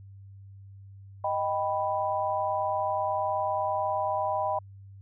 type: chord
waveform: sine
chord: Eb augmented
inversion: none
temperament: equal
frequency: 622.3 / 784 / 987.8 Hz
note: Eb5 / G5 / B5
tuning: 0 / 0 / 0 cents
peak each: -30 dBFS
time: 1.24-4.59 s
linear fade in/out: 5 ms
effects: added 98 Hz sine -45 dBFS peak until 5.01 s